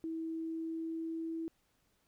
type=tone with pitch glide; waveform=sine; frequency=324.6 to 326.9 Hz; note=E4 to E4; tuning=-27 to -14 cents; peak=-36 dBFS; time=0.04-1.48 s; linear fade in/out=0 ms; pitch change=+13 cents; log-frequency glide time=0.27-1.37 s; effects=pink hiss -75 dBFS RMS until 2.07 s